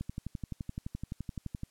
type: click train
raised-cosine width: 5 ms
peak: -24 dBFS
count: 20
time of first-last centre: 0.01-1.634 s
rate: 11.7 Hz
effects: white hiss -68 dBFS RMS until 1.7 s + low-pass 11000 Hz 12 dB/octave